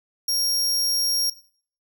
sawtooth tone, 5580 Hz, F8, 2 cents flat, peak -18 dBFS, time 0.28-1.3 s, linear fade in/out 5 ms, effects noise-tail reverb RT60 0.5 s tail -17 dB re dry

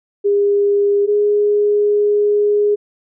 sine tone pair in turn, 405.3 / 414.1 Hz, G#4 / G#4, -42 / -5 cents, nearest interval unison, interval 37 cents, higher second, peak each -11 dBFS, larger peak neither, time 0.24-1.07 / 1.07-2.76 s, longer second, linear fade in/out 20 ms, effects none

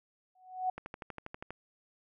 sine tone with exponential growth, 742 Hz, F#5, 5 cents sharp, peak -26 dBFS, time 0.35-0.7 s, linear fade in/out 5 ms, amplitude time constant 75 ms
click train, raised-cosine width 0.5 ms, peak -26 dBFS, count 10, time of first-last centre 0.78-1.506 s, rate 12.4 Hz
effects none

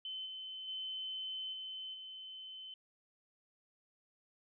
sine tone with level steps, 3058 Hz, G7, 44 cents flat, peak -40 / -43 / -39 / -42 / -46 dBFS, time 0.05-2.74 s, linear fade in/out 2 ms, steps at 0.25 / 0.67 / 1.52 / 1.93 s, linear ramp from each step 20 ms, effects none

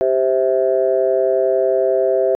sine chord, C major, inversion second, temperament just, 392.4 / 523.3 / 654.1 Hz, G4 / C5 / E5, +2 / 0 / -14 cents, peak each -17 / -17 / -17 dBFS, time 0.01-2.35 s, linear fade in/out 0 ms, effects tanh soft clip ceiling -4 dBFS

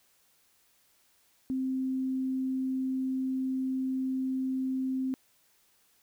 sine tone, 261.6 Hz, C4, in tune, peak -28 dBFS, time 1.5-5.14 s, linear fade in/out 0 ms, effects white hiss -67 dBFS RMS until 6.02 s

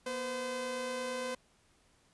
sawtooth tone pair together, 241.6 / 512 Hz, B3 / C5, -38 / -38 cents, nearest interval octave + minor second, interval 1300 cents, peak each -39 / -32 dBFS, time 0.06-1.35 s, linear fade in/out 5 ms, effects pink hiss -68 dBFS RMS until 2.13 s + resampled to 24000 Hz

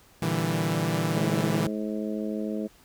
sawtooth chord, E half-diminished seventh, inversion second, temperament equal, 116.54 / 146.83 / 164.81 / 196 Hz, Bb2 / D3 / E3 / G3, 0 / 0 / 0 / 0 cents, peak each -28 / -27 / -23 / -29 dBFS, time 0.22-1.67 s, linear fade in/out 5 ms
harmonic tone, 106.7 Hz, G#2, 47 cents sharp, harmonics 2 / 3 / 4 / 5 / 6, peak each -30 / -34 / -36 / -38 / -40 dBFS, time 1.15-2.68 s, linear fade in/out 20 ms
effects pink hiss -57 dBFS RMS until 2.84 s

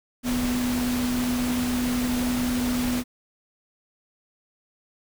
sine tone in noise, 246.9 Hz, B3, in tune, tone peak -23 dBFS, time 0.23-3.04 s, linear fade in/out 50 ms, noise pink, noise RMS -31 dBFS, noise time 0.23-3.04 s, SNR +5 dB, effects none

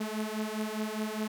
sawtooth beating tone pair, 213.3 / 218.2 Hz, G#3 / A3, +46 / -14 cents, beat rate 4.9 Hz, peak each -31 dBFS, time 0-1.28 s, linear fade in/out 10 ms, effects none

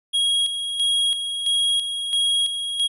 square tone with tremolo, 3293 Hz, G#7, 15 cents flat, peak -18 dBFS, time 0.13-2.88 s, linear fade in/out 20 ms, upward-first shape square, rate 1.5 Hz, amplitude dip 55%, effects resampled to 24000 Hz

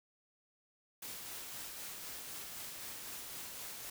white noise with tremolo, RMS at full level -45 dBFS, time 1.02-3.9 s, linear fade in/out 5 ms, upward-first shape sine, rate 3.9 Hz, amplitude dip 25%, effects none

